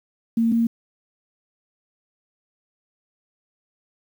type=tone pair in turn; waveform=sine; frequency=228.9 / 230.8 Hz; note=A#3 / A#3; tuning=-31 / -17 cents; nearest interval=unison; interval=14 cents; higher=second; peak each=-16 dBFS; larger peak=neither; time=0.37-0.52 / 0.52-0.67 s; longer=neither; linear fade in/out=5 ms; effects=8-bit